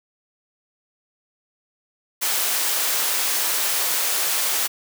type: high-pass noise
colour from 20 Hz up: white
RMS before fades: -22 dBFS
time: 2.21-4.68 s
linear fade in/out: 20 ms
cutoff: 470 Hz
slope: 12 dB/octave
effects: none